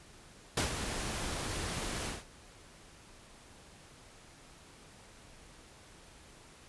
pink noise with ADSR envelope, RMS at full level -29 dBFS, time 0.57-2.25 s, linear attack 4 ms, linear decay 120 ms, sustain -8 dB, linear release 190 ms, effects pink hiss -56 dBFS RMS until 6.68 s + resampled to 24000 Hz

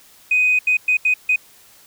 sine tone bursts at uneven times, 2500 Hz, D#7, 8 cents sharp, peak -12 dBFS, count 5, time 0.31-0.59 / 0.67-0.77 / 0.88-0.97 / 1.05-1.14 / 1.29-1.36 s, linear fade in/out 5 ms, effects tanh soft clip ceiling -8 dBFS + white hiss -49 dBFS RMS until 1.86 s

